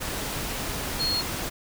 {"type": "tone in noise", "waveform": "sine", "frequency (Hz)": 4293, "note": "C8", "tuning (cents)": 44, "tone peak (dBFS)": -24, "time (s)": [0.99, 1.22], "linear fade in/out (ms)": 20, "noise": "pink", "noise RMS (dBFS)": -31, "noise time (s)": [0, 1.5], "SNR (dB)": 4, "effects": []}